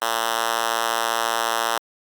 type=tone with high-pass filter; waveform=5% pulse; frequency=114.5 Hz; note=A#2; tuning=31 cents flat; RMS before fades=-23 dBFS; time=0.02-1.78 s; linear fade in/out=0 ms; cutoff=730 Hz; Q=0.75; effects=Opus 32 kbps